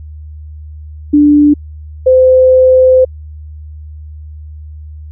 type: tone pair in turn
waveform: sine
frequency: 293.7 / 514.6 Hz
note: D4 / C5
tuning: 0 / -29 cents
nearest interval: minor seventh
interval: 971 cents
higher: second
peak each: -3 dBFS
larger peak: neither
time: 1.13-1.54 / 2.06-3.05 s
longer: second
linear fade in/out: 10 ms
effects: added 76 Hz sine -26 dBFS peak until 5.11 s